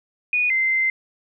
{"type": "tone pair in turn", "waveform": "sine", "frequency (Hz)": [2466, 2077], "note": ["D#7", "C7"], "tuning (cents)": [-16, -13], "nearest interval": "minor third", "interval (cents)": 297, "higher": "first", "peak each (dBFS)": -17, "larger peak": "neither", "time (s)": [[0.33, 0.5], [0.5, 0.9]], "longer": "second", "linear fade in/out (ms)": 2, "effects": []}